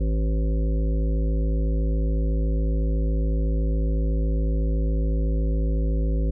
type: harmonic tone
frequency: 53.9 Hz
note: A1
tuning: 35 cents flat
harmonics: 1 / 3 / 5 / 7 / 9 / 10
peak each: -20 / -30 / -34 / -37 / -39 / -40 dBFS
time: 0-6.31 s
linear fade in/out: 10 ms
effects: none